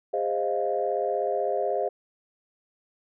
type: chord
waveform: sine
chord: F minor seventh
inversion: first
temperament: equal with one note detuned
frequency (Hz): 407.7 / 523.3 / 622.3 / 698.5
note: Ab4 / C5 / Eb5 / F5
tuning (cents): -32 / 0 / 0 / 0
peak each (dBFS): -29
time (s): 0.13-1.89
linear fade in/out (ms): 10
effects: tanh soft clip ceiling -13 dBFS